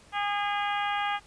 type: harmonic tone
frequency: 408.5 Hz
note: G#4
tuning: 29 cents flat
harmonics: 2 / 3 / 4 / 5 / 6 / 7 / 8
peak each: -29 / -33 / -35 / -37 / -39 / -40 / -41 dBFS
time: 0.12-1.2 s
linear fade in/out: 50 ms
effects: pink hiss -56 dBFS RMS until 1.26 s + resampled to 22050 Hz

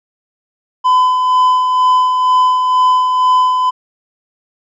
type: tone with tremolo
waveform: triangle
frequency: 1011 Hz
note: B5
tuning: 40 cents sharp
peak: -5 dBFS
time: 0.84-3.71 s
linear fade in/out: 20 ms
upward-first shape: sine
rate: 2.1 Hz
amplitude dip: 40%
effects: resampled to 16000 Hz

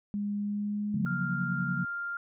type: tone with pitch glide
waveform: sine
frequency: 204.7 to 208 Hz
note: G#3 to G#3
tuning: -25 to +3 cents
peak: -29 dBFS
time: 0.14-1.05 s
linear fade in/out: 0 ms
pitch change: +28 cents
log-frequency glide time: 0.37-0.91 s
type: chord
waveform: sine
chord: Gb major seventh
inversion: second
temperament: equal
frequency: 138.59 / 174.61 / 185 / 233.1 Hz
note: Db3 / F3 / Gb3 / Bb3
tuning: 0 / 0 / 0 / 0 cents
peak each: -34 / -33 / -36 / -38 dBFS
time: 0.94-1.85 s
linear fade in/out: 5 ms
type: tone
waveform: sine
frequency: 1396.9 Hz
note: F6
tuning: in tune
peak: -32 dBFS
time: 1.06-2.17 s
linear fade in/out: 2 ms
effects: none

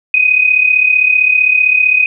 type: tone with amplitude modulation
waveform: sine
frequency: 2503 Hz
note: D#7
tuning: 10 cents sharp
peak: -4 dBFS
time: 0.14-2.06 s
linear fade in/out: 2 ms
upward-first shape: sine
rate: 35.5 Hz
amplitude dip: 70%
effects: none

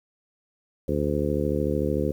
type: harmonic tone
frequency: 73.42 Hz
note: D2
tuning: in tune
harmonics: 1 / 2 / 3 / 4 / 5 / 6 / 7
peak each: -30 / -30 / -30 / -30 / -30 / -30 / -30 dBFS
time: 0.88-2.12 s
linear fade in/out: 5 ms
effects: 9-bit

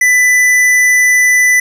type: tone with hard clipping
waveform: triangle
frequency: 1992 Hz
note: B6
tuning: 14 cents sharp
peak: -8 dBFS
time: 0.01-1.6 s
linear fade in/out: 5 ms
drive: 15 dB
effects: none

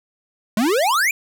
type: exponential sweep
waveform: square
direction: up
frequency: 200.1 to 2475 Hz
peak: -16 dBFS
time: 0.57-1.11 s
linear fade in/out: 2 ms
effects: none

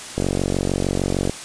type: click train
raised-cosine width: 2 ms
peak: -7 dBFS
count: 53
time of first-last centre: 0.18-1.296 s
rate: 46.6 Hz
effects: white hiss -34 dBFS RMS until 1.44 s + resampled to 22050 Hz

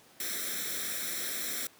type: noise with comb filter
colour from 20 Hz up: white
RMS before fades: -35 dBFS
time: 0.2-1.67 s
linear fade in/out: 2 ms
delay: 0.53 ms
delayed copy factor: +0.8
effects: pink hiss -58 dBFS RMS until 1.79 s + high-pass 200 Hz 12 dB/octave

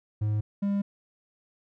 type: tone pair in turn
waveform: triangle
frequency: 106.2 / 200.5 Hz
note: G#2 / G3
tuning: +39 / +39 cents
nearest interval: major seventh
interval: 1100 cents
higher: second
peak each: -22 dBFS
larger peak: neither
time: 0.21-0.41 / 0.62-0.82 s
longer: neither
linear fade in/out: 10 ms
effects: none

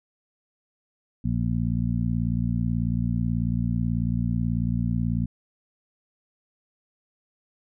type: harmonic tone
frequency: 58.27 Hz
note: A#1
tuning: in tune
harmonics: 1 / 2 / 3 / 4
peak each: -30 / -26 / -27 / -29 dBFS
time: 1.24-5.26 s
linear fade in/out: 10 ms
effects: none

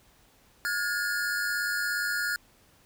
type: tone cluster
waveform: square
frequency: 1428 / 1650 / 1747 Hz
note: F6 / G#6 / A6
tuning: +38 / -12 / -13 cents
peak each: -30 / -33 / -37 dBFS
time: 0.65-2.36 s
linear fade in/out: 0 ms
effects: pink hiss -61 dBFS RMS until 2.85 s

